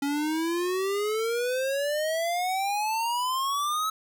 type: exponential sweep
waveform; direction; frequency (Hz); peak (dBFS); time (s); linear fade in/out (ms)
square; up; 278.4 to 1298; -26; 0.02-3.9; 5
effects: none